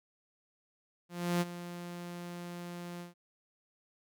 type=tone with ADSR envelope; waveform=sawtooth; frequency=174.61 Hz; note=F3; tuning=in tune; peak=-23 dBFS; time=1.09-3.14 s; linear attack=320 ms; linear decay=32 ms; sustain=-14 dB; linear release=140 ms; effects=none